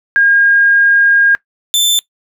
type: tone pair in turn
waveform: sine / sawtooth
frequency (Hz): 1621 / 3542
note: G#6 / A7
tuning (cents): -42 / +11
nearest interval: octave + major second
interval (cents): 1353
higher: second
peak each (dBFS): -6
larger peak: neither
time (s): 0.16-1.35 / 1.74-1.99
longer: first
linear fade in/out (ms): 0
effects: noise-tail reverb RT60 0.1 s tail -20 dB re dry